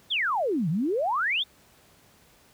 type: exponential two-way sweep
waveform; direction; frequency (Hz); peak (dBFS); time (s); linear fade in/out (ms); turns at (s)
sine; down then up; 3729 to 146.83 to 3729; -23; 0.1-1.44; 20; 0.69
effects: pink hiss -58 dBFS RMS until 2.53 s + high-pass 60 Hz 12 dB/octave